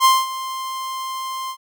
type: tone with ADSR envelope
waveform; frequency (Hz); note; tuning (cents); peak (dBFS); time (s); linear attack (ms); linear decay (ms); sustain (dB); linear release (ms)
45% pulse; 1049; C6; +4; -9; 0-1.57; 49; 210; -16; 74
effects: none